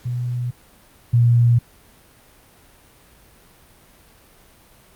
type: tone pair in turn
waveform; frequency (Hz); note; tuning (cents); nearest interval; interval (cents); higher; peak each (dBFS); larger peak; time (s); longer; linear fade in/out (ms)
sine; 122.6 / 118.97; B2 / A#2; -12 / +36; minor second; 52; first; -21 / -11; second; 0.05-0.51 / 1.13-1.59; neither; 10
effects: pink hiss -51 dBFS RMS until 4.95 s + Opus 48 kbps